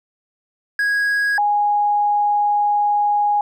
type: tone pair in turn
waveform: triangle / sine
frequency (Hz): 1653 / 826.5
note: G#6 / G#5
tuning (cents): -9 / -9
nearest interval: octave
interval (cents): 1200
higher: first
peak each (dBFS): -14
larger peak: neither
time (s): 0.79-1.38 / 1.38-3.41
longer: second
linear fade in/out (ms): 2
effects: none